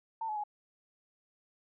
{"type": "tone with pitch steps", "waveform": "sine", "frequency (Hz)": [899, 854, 835], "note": ["A5", "G#5", "G#5"], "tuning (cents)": [37, 48, 9], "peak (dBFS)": -33, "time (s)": [0.21, 0.438], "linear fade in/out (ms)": 5, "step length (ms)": 76, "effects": []}